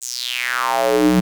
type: tone with high-pass filter sweep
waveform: square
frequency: 61.74 Hz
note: B1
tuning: in tune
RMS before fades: -18 dBFS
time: 0.01-1.21 s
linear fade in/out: 20 ms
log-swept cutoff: 7700 to 190 Hz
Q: 4.7
effects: none